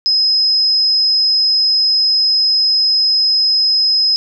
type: tone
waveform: sine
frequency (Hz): 5090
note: D#8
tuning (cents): +39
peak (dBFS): -10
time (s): 0.06-4.16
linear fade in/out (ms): 0
effects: none